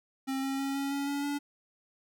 square tone with pitch steps, 267.5 / 270.6 / 273.8 / 276.9 / 280.2 / 283.4 / 286.7 Hz, C4 / C#4 / C#4 / C#4 / C#4 / C#4 / D4, +38 / -42 / -21 / -2 / +19 / +38 / -42 cents, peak -31 dBFS, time 0.27-1.39 s, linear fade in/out 20 ms, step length 160 ms, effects none

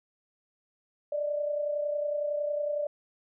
sine tone pair together, 587.3 / 618.2 Hz, D5 / D#5, 0 / -11 cents, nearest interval minor second, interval 89 cents, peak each -28 / -37 dBFS, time 1.12-2.87 s, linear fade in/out 5 ms, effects none

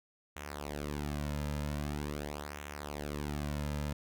sawtooth tone with flanger, 73.42 Hz, D2, in tune, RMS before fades -38 dBFS, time 0.36-3.93 s, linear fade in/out 5 ms, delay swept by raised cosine 0.21 to 2.71 ms, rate 0.44 Hz, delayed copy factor -0.75, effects none

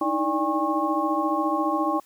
sine tone cluster, 306.2 / 320.6 / 586 / 808 / 1090 Hz, D#4 / E4 / D5 / G#5 / C#6, -28 / -48 / -4 / -48 / -29 cents, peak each -29 / -27 / -30 / -28 / -26 dBFS, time 0.01-2 s, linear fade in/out 5 ms, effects white hiss -58 dBFS RMS until 2.05 s

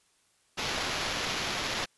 blue noise with sample-and-hold, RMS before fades -32 dBFS, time 0.57-1.86 s, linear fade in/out 20 ms, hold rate 8820 Hz, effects white hiss -68 dBFS RMS until 1.97 s + resampled to 24000 Hz

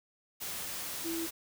sine tone in noise, 330.8 Hz, E4, 6 cents sharp, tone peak -34 dBFS, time 1.04-1.27 s, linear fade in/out 20 ms, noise white, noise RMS -39 dBFS, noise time 0.4-1.31 s, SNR +2 dB, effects none

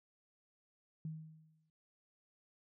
sine tone with exponential decay, 157.8 Hz, D#3, 25 cents sharp, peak -38 dBFS, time 1.05-1.7 s, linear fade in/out 2 ms, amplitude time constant 140 ms, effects none

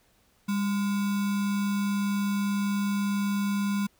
sine tone with sample-and-hold, 200.9 Hz, G3, 43 cents sharp, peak -24 dBFS, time 0.48-3.87 s, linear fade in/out 10 ms, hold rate 1225 Hz, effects pink hiss -65 dBFS RMS until 3.99 s

